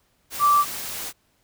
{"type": "tone in noise", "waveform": "sine", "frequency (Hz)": 1167, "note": "D6", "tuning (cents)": -11, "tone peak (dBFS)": -14, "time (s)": [0.39, 0.65], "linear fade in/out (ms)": 50, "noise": "white", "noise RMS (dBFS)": -32, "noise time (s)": [0.3, 1.13], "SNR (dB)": 15, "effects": ["pink hiss -66 dBFS RMS until 1.43 s"]}